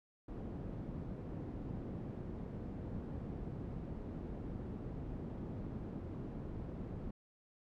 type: low-pass noise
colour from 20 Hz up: white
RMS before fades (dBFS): -44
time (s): 0.28-7.11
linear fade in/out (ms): 5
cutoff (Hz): 240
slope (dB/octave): 12
effects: none